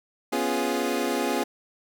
25% pulse chord, C# dominant seventh, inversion third, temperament equal, 246.9 / 277.2 / 349.2 / 415.3 Hz, B3 / C#4 / E#4 / G#4, 0 / 0 / 0 / 0 cents, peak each -26 dBFS, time 0.32-1.44 s, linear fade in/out 10 ms, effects none

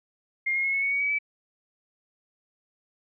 sine tone with pitch steps, 2123 / 2148 / 2173 / 2198 / 2223 / 2249 / 2275 / 2302 Hz, C7 / C7 / C#7 / C#7 / C#7 / C#7 / C#7 / D7, +25 / +45 / -35 / -15 / +4 / +24 / +44 / -35 cents, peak -23 dBFS, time 0.46-1.188 s, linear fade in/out 10 ms, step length 91 ms, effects none

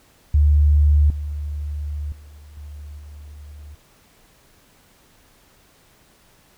sine tone with level steps, 73.8 Hz, D2, 9 cents sharp, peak -11 / -24 / -40 / -33 / -36 dBFS, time 0.34-3.75 s, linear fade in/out 5 ms, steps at 1.1 / 2.12 / 2.57 / 2.98 s, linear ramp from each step 2 ms, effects pink hiss -55 dBFS RMS until 6.57 s

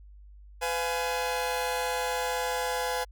sawtooth chord, F diminished, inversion second, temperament just, 502.9 / 698.5 / 838.1 Hz, Cb5 / F5 / Ab5, +31 / 0 / +16 cents, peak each -27 / -32 / -28 dBFS, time 0.61-3.05 s, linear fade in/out 20 ms, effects added 50 Hz sine -47 dBFS peak until 3.11 s

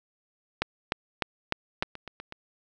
two click trains, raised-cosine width 0.3 ms, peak -23 / -9 dBFS, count 5 / 5, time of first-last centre 1.83-2.324 / 0.62-1.825 s, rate 8.1 / 3.32 Hz, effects none

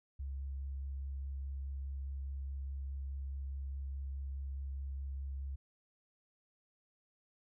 sine tone with vibrato, 68.2 Hz, C#2, 28 cents flat, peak -38 dBFS, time 0.19-5.56 s, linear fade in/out 10 ms, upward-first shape sine, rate 4.8 Hz, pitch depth 11 cents each way, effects none

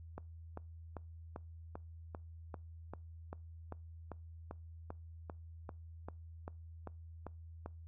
click train, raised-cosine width 1 ms, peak -30 dBFS, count 20, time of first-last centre 0.18-7.66 s, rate 2.54 Hz, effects noise-tail reverb RT60 0.3 s tail -24 dB re dry + added 82 Hz sine -49 dBFS peak until 7.87 s

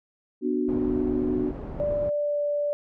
sine chord, B minor, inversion none, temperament just, 246.9 / 296.3 / 370.4 Hz, B3 / D4 / F#4, 0 / +15 / +2 cents, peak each -27 dBFS, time 0.41-1.53 s, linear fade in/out 50 ms
pink low-pass noise, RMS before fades -35 dBFS, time 0.68-2.1 s, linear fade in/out 10 ms, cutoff 610 Hz, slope 12 dB/octave
sine tone with pitch glide, 587.3 to 583.9 Hz, D5 to D5, 0 to -10 cents, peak -23 dBFS, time 1.8-2.73 s, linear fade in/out 0 ms, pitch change -10 cents, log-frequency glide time 2.18-2.39 s
effects none

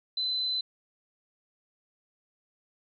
sine tone, 4033 Hz, B7, 36 cents sharp, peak -27 dBFS, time 0.17-0.61 s, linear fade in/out 5 ms, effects none

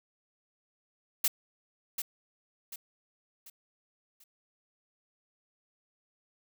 blue noise with echo, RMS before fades -26 dBFS, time 1.24-1.28 s, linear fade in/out 5 ms, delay 740 ms, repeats 4, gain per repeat -8 dB, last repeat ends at 4.24 s, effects none

